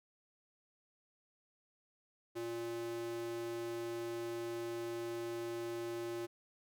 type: tone with high-pass filter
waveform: square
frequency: 116.6 Hz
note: A#2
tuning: 1 cent sharp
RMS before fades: -41 dBFS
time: 2.35-6.27 s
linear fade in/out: 20 ms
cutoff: 310 Hz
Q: 2.9
effects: none